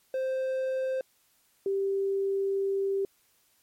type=tone pair in turn; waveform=triangle / sine; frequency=523.3 / 392 Hz; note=C5 / G4; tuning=0 / 0 cents; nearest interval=perfect fourth; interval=500 cents; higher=first; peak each=-25 dBFS; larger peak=neither; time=0.14-1.01 / 1.66-3.05 s; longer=second; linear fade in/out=2 ms; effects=white hiss -67 dBFS RMS until 3.62 s + MP3 64 kbps